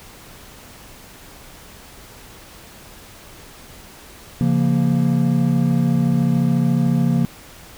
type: chord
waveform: triangle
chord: Bb minor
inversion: first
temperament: equal with one note detuned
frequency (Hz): 138.59 / 172.41 / 233.1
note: Db3 / F3 / Bb3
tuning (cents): 0 / -22 / 0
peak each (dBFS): -17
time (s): 4.41-7.25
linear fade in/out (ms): 0
effects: pink hiss -42 dBFS RMS until 7.77 s